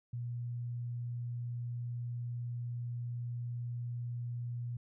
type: tone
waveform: sine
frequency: 120.3 Hz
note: B2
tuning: 45 cents flat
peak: -36 dBFS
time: 0.13-4.77 s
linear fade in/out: 5 ms
effects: none